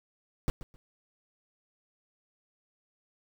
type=noise with echo; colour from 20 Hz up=brown; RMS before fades=-26 dBFS; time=0.48-0.5 s; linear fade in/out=0 ms; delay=130 ms; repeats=2; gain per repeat=-14 dB; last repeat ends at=0.76 s; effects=none